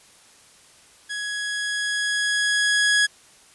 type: tone with level ramp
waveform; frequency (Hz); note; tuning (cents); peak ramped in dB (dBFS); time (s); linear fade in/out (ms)
sawtooth; 1670; G#6; +9; -24 to -12; 1.09-3.07; 20
effects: white hiss -52 dBFS RMS until 3.54 s + resampled to 24000 Hz